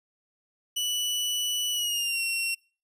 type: tone with pitch glide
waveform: sawtooth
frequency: 2960 to 2730 Hz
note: F#7 to F7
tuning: 0 to -40 cents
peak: -23 dBFS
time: 0.76-2.55 s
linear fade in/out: 10 ms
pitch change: -140 cents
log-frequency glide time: 1.72-2.21 s
effects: noise-tail reverb RT60 0.4 s tail -26 dB re dry + resampled to 32000 Hz